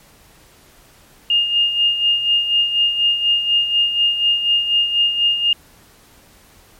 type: tone with tremolo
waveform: sine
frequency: 2830 Hz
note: F7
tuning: 22 cents sharp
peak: -11 dBFS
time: 1.3-5.53 s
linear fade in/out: 2 ms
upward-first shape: sine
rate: 4.1 Hz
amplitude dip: 60%
effects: pink hiss -49 dBFS RMS until 6.79 s + MP3 64 kbps